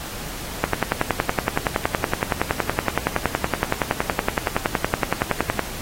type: click train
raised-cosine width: 0.5 ms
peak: -3 dBFS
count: 54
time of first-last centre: 0.64-5.593 s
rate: 10.7 Hz
effects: pink hiss -33 dBFS RMS until 5.81 s + AAC 48 kbps